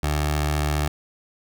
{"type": "tone with notch filter", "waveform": "15% pulse", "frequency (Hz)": 74.7, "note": "D2", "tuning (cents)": 30, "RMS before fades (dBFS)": -23, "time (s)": [0.03, 0.88], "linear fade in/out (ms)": 5, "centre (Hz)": 230, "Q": 1.1, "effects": []}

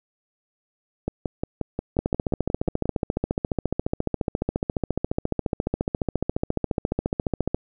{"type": "two click trains", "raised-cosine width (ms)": 2, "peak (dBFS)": [-12, -9], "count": [11, 81], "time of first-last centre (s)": [[1.08, 2.856], [1.99, 7.546]], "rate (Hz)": [5.63, 14.4], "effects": []}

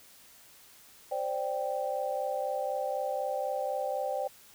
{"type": "chord", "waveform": "sine", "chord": "C suspended second", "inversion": "none", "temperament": "equal", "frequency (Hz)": [523.3, 587.3, 784], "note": ["C5", "D5", "G5"], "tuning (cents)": [0, 0, 0], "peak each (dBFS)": -34, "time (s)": [1.11, 4.28], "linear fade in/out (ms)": 10, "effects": ["white hiss -56 dBFS RMS until 4.54 s"]}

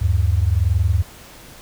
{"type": "tone pair together", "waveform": "sine", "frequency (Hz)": [76.7, 97.9], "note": ["D#2", "G2"], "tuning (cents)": [-24, -2], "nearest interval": "major third", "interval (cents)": 422, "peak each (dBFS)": -17, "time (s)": [0.01, 1.03], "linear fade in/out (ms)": 10, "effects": ["pink hiss -42 dBFS RMS until 1.61 s"]}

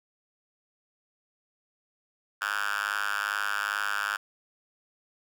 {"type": "tone with high-pass filter", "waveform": "5% pulse", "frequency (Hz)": 102.4, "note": "G#2", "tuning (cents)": -24, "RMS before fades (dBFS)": -30, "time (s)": [2.41, 4.17], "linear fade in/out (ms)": 10, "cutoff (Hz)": 1500, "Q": 6.1, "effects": []}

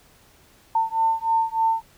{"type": "beating tone pair", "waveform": "sine", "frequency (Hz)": [898, 901.3], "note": ["A5", "A5"], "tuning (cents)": [35, 41], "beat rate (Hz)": 3.3, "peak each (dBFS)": -22, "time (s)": [0.75, 1.82], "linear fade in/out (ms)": 5, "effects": ["pink hiss -55 dBFS RMS until 1.97 s"]}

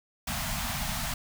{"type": "band-stop noise", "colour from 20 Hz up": "pink", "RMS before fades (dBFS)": -32, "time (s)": [0.27, 1.14], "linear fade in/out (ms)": 5, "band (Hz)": [250, 620], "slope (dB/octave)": 96, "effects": []}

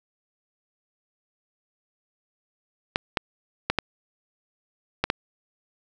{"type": "clicks", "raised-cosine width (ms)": 0.3, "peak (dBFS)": -5, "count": 6, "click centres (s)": [2.959, 3.172, 3.7, 3.787, 5.04, 5.101], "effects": []}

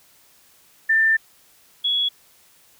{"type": "tone pair in turn", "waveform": "sine", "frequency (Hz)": [1786, 3363], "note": ["A6", "G#7"], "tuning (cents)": [25, 21], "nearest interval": "major seventh", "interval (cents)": 1096, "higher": "second", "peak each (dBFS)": [-14, -18], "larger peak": "first", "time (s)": [[0.89, 1.17], [1.84, 2.09]], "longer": "first", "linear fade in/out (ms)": 10, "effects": ["white hiss -55 dBFS RMS until 2.79 s"]}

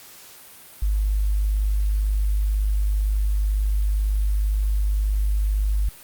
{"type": "tone", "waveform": "sine", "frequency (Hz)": 51, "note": "G#1", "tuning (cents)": -31, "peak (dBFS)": -18, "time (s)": [0.82, 5.89], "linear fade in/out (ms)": 5, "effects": ["white hiss -45 dBFS RMS until 6.03 s", "Opus 48 kbps"]}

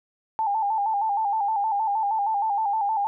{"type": "tone with vibrato", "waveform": "sine", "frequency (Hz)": 844, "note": "G#5", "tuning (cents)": 28, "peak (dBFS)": -21, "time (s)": [0.39, 3.07], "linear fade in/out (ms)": 0, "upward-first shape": "square", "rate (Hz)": 6.4, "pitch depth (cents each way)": 78, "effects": []}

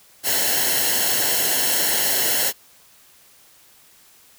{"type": "noise with comb filter", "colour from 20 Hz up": "white", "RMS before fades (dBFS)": -20, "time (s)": [0.23, 2.53], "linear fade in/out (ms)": 50, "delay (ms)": 0.83, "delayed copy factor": -0.7, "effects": ["white hiss -52 dBFS RMS until 4.38 s"]}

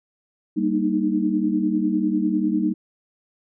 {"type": "chord", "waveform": "sine", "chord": "Eb major seventh", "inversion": "first", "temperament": "equal with one note detuned", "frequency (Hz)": [196, 233.1, 301.1, 311.1], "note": ["G3", "Bb3", "D4", "Eb4"], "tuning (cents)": [0, 0, 43, 0], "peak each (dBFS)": [-24, -25, -27, -22], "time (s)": [0.56, 2.74], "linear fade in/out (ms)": 20, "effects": []}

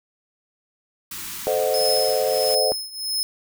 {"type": "band-stop noise", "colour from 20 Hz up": "white", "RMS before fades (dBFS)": -33, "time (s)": [1.11, 2.55], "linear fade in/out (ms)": 5, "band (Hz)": [380, 870], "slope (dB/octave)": 96}
{"type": "chord", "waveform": "sine", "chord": "A diminished seventh", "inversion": "none", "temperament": "equal", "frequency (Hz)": [440, 523.3, 622.3, 740], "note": ["A4", "C5", "Eb5", "Gb5"], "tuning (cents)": [0, 0, 0, 0], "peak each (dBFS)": [-25, -22, -24, -28], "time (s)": [1.47, 2.72], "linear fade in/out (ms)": 0}
{"type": "tone with tremolo", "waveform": "sawtooth", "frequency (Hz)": 5180, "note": "E8", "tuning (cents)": -31, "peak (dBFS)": -17, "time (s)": [1.74, 3.23], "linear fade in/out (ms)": 0, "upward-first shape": "triangle", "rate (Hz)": 1.5, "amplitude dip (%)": 90}
{"effects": []}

